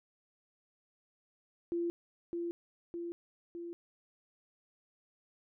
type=tone with echo; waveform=sine; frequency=342.5 Hz; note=F4; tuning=34 cents flat; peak=-31 dBFS; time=1.72-1.9 s; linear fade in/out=0 ms; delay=610 ms; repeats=3; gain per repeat=-3 dB; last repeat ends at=3.73 s; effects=none